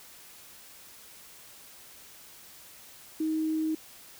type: tone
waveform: sine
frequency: 315.1 Hz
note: D#4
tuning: 22 cents sharp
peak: -26 dBFS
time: 3.2-3.75 s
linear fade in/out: 5 ms
effects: white hiss -51 dBFS RMS until 4.19 s